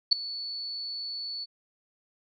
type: tone with ADSR envelope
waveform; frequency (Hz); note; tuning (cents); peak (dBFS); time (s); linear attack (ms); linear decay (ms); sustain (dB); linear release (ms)
sine; 4444; C#8; +4; -13; 0.11-1.46; 16; 4; -20; 29
effects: none